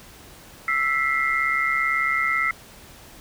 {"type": "tone cluster", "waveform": "sine", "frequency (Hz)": [1326, 1971, 2109], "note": ["E6", "B6", "C7"], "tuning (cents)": [10, -4, 13], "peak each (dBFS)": -24, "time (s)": [0.68, 2.51], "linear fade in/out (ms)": 2, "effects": ["pink hiss -46 dBFS RMS until 3.2 s"]}